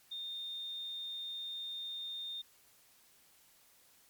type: tone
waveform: sine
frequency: 3644 Hz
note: A#7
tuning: 40 cents flat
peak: -39 dBFS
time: 0.11-2.42 s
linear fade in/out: 10 ms
effects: white hiss -65 dBFS RMS until 4.09 s + MP3 96 kbps